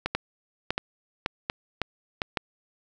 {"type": "two click trains", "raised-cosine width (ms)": 0.3, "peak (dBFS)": [-9, -10], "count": [5, 4], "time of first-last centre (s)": [[0.15, 2.372], [0.06, 2.218]], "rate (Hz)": [1.8, 1.39], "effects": []}